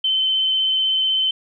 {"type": "tone with vibrato", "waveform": "sine", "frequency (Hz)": 3074, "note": "G7", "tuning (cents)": -35, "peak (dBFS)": -16, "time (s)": [0.04, 1.31], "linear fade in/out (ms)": 5, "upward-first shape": "sine", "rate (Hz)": 16, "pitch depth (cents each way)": 11, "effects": []}